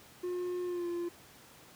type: tone with pitch glide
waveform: triangle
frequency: 358.1 to 346.1 Hz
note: F4 to F4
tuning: +43 to -16 cents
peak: -31 dBFS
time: 0.23-1.09 s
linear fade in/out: 10 ms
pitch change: -59 cents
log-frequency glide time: 0.65-0.87 s
effects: pink hiss -56 dBFS RMS until 1.75 s + high-pass 100 Hz 12 dB/octave